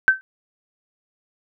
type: tone with exponential decay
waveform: sine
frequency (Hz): 1544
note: G6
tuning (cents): -27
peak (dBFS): -6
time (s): 0.08-0.21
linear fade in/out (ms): 0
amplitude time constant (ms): 28
effects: none